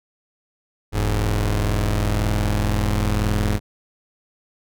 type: tone pair together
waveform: sawtooth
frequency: 41.97 / 105 Hz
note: E1 / G#2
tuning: +32 / +19 cents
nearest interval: octave + major third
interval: 1587 cents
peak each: -17 dBFS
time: 0.92-3.6 s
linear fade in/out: 50 ms
effects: none